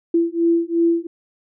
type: beating tone pair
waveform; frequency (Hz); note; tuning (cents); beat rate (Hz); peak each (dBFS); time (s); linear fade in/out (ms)
sine; 335 / 337.8; E4 / E4; +28 / +42; 2.8; -18; 0.14-1.07; 5
effects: none